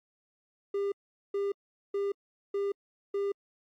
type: tone bursts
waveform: triangle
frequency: 400 Hz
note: G4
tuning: 35 cents sharp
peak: -26 dBFS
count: 5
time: 0.74-3.32 s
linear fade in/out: 5 ms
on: 180 ms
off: 420 ms
effects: AAC 64 kbps